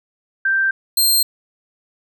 sine / 15% pulse tone pair in turn, 1569 / 4180 Hz, G6 / C8, +1 / -2 cents, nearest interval octave + perfect fourth, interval 1697 cents, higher second, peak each -14 / -6 dBFS, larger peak second, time 0.45-0.71 / 0.97-1.23 s, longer neither, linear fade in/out 5 ms, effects none

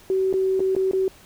sine tone with dropouts, 380 Hz, F#4, 46 cents sharp, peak -18 dBFS, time 0.1-1.08 s, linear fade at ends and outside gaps 1 ms, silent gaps 0.328-0.339 / 0.595-0.603 / 0.751-0.764 / 0.912-0.933 s, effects pink hiss -50 dBFS RMS until 1.25 s

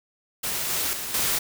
white noise with level steps, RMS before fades -28 / -26 / -32 / -24 dBFS, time 0.43-1.39 s, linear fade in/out 10 ms, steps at 0.7 / 0.93 / 1.14 s, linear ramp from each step 2 ms, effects none

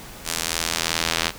square tone with band-pass filter sweep, 41.31 Hz, E1, 4 cents sharp, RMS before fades -25 dBFS, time 0.24-1.32 s, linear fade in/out 50 ms, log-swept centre 8300 to 3800 Hz, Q 0.79, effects pink hiss -40 dBFS RMS until 1.38 s

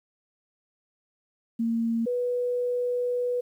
sine tone pair in turn, 229.5 / 491.1 Hz, A#3 / B4, -27 / -10 cents, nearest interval octave + minor second, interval 1317 cents, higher second, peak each -23 / -24 dBFS, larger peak first, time 1.59-2.06 / 2.06-3.41 s, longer second, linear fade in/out 10 ms, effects 10-bit

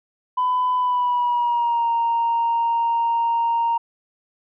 sine tone with pitch glide, 1002 to 929.5 Hz, B5 to A#5, +25 to -5 cents, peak -16 dBFS, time 0.37-3.78 s, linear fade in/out 10 ms, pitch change -130 cents, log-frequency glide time 0.76-1.89 s, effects tanh soft clip ceiling -14 dBFS

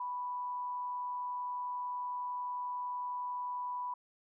sine tone with amplitude modulation, 987.8 Hz, B5, in tune, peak -34 dBFS, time 0-3.94 s, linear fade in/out 5 ms, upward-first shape sine, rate 151 Hz, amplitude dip 25%, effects none

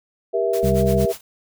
sine chord, E diminished, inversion first, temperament just, 395.6 / 474.7 / 659.3 Hz, G4 / Bb4 / E5, +16 / +31 / 0 cents, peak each -22 dBFS, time 0.33-1.13 s, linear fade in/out 20 ms
white noise with tremolo, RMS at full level -33 dBFS, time 0.53-1.21 s, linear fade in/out 5 ms, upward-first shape sine, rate 8.7 Hz, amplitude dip 90%
harmonic tone, 64.9 Hz, C2, 13 cents flat, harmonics 1 / 2 / 3, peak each -23 / -22 / -21 dBFS, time 0.63-1.06 s, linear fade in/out 5 ms
effects none

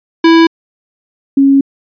square / sine tone pair in turn, 329.6 / 274.7 Hz, E4 / C#4, 0 / -16 cents, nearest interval minor third, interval 316 cents, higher first, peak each -4 dBFS, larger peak neither, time 0.24-0.47 / 1.37-1.61 s, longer second, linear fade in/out 5 ms, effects resampled to 11025 Hz

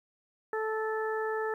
harmonic tone, 437.6 Hz, A4, 9 cents flat, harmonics 1 / 2 / 3 / 4, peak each -31 / -37 / -39 / -38 dBFS, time 0.53-1.54 s, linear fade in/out 2 ms, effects 11-bit

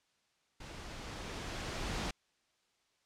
pink noise with level ramp, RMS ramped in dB -48 to -36 dBFS, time 0.6-2.11 s, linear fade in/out 5 ms, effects white hiss -75 dBFS RMS until 3.05 s + low-pass 6000 Hz 12 dB/octave

